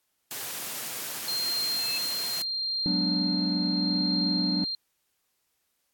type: high-pass noise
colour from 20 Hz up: white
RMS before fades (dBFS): -35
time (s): 0.31-2.42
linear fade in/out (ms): 0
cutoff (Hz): 110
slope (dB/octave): 48
type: tone with tremolo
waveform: sine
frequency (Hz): 4188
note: C8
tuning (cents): +1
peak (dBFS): -26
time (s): 1.28-4.75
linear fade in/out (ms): 2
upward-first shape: triangle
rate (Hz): 0.77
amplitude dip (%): 35
type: tone with exponential growth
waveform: sine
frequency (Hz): 2628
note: E7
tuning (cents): -6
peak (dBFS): -30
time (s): 1.6-1.98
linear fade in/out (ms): 2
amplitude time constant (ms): 82
type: chord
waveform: triangle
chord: G# half-diminished seventh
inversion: third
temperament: equal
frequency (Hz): 185 / 207.7 / 246.9 / 293.7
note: F#3 / G#3 / B3 / D4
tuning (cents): 0 / 0 / 0 / 0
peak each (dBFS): -27 / -32 / -32 / -28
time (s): 2.86-4.64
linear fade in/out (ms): 0
effects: white hiss -75 dBFS RMS until 5.93 s + AAC 64 kbps